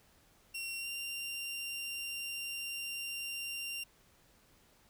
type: tone with pitch glide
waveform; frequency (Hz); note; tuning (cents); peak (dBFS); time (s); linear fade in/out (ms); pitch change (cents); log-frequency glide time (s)
sawtooth; 2738 to 2776; F7 to F7; -35 to -11; -35; 0.54-3.84; 10; +24; 0.78-0.88
effects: pink hiss -66 dBFS RMS until 4.89 s